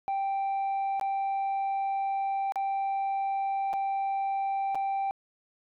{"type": "tone with dropouts", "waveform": "sine", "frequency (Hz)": 784, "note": "G5", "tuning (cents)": 0, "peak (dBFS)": -24, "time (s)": [0.08, 5.11], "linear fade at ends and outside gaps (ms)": 0, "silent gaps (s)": [[0.997, 1.012], [2.521, 2.558], [3.731, 3.737], [4.747, 4.754]], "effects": ["tanh soft clip ceiling -26 dBFS"]}